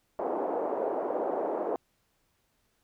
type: band-pass noise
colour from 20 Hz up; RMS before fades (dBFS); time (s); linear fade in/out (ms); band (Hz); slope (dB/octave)
white; -31; 0.19-1.76; 0; 330 to 710; 24
effects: pink hiss -73 dBFS RMS until 2.83 s